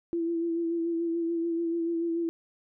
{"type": "tone with vibrato", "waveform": "sine", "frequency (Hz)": 335.3, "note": "E4", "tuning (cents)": 30, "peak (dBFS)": -26, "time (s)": [0.13, 2.29], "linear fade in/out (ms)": 0, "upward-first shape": "sine", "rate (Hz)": 6.9, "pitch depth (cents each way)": 28, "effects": []}